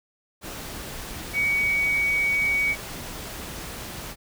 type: tone in noise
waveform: sine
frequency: 2252 Hz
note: C#7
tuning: 27 cents sharp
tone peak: -20 dBFS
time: 1.33-2.76 s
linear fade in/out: 50 ms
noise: pink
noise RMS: -36 dBFS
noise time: 0.41-4.16 s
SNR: +13 dB
effects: none